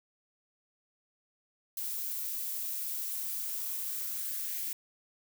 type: noise with high-pass filter sweep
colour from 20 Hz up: violet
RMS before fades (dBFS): -36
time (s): 1.77-4.73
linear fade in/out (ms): 2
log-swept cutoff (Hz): 220 to 2000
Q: 2.2
effects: none